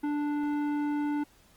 sine tone with tanh clipping, 293.7 Hz, D4, in tune, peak -29 dBFS, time 0.03-1.24 s, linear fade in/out 10 ms, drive 13 dB, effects pink hiss -61 dBFS RMS until 1.56 s + Opus 24 kbps

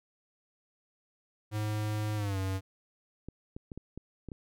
square tone with pitch glide, 106.5 to 95.43 Hz, G#2 to G2, +44 to -46 cents, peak -31 dBFS, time 1.51-2.61 s, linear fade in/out 50 ms, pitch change -190 cents, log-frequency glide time 2.16-2.38 s
clicks, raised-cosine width 3 ms, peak -28 dBFS, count 7, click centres 3.286 / 3.565 / 3.718 / 3.776 / 3.976 / 4.287 / 4.318 s
effects none

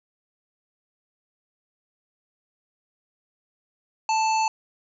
harmonic tone, 880 Hz, A5, in tune, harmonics 1 / 3 / 5 / 7 / 8, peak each -20 / -30 / -34 / -37 / -38 dBFS, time 4.09-4.48 s, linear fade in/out 2 ms, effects none

